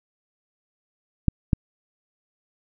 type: clicks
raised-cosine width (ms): 5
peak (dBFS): -5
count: 2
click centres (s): 1.283 / 1.532
effects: none